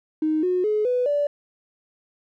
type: tone with pitch steps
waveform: triangle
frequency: 311.1 / 363.6 / 425 / 496.7 / 580.5 Hz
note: D#4 / F#4 / G#4 / B4 / D5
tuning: 0 / -30 / +40 / +10 / -20 cents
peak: -15 dBFS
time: 0.22-1.27 s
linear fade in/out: 5 ms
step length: 210 ms
effects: tanh soft clip ceiling -17 dBFS